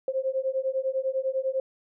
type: beating tone pair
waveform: sine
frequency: 523.3 / 533.3 Hz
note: C5 / C5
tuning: 0 / +33 cents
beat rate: 10 Hz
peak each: -28 / -28 dBFS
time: 0.08-1.6 s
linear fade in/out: 2 ms
effects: none